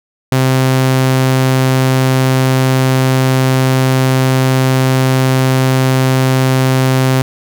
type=tone; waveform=sawtooth; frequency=130.81 Hz; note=C3; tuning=in tune; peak=-5 dBFS; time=0.32-7.22 s; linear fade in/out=2 ms; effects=none